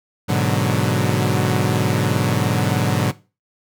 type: chord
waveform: sawtooth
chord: G# half-diminished seventh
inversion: none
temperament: equal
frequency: 103.83 / 123.47 / 146.83 / 185 Hz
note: G#2 / B2 / D3 / F#3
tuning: 0 / 0 / 0 / 0 cents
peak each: -18 dBFS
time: 0.28-3.12 s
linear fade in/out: 20 ms
effects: noise-tail reverb RT60 0.3 s tail -18 dB re dry